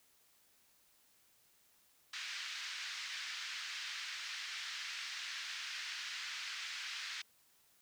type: band-pass noise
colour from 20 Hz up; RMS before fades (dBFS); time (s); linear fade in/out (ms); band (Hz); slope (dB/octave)
pink; -44; 2.13-7.22; 5; 1600 to 5600; 24
effects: white hiss -70 dBFS RMS until 7.81 s